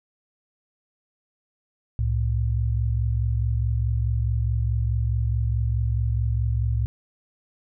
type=tone pair together; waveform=sine; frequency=66.9 / 111.61 Hz; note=C2 / A2; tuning=+39 / +25 cents; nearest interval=major sixth; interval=886 cents; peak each=-23 dBFS; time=1.99-6.86 s; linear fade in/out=0 ms; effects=none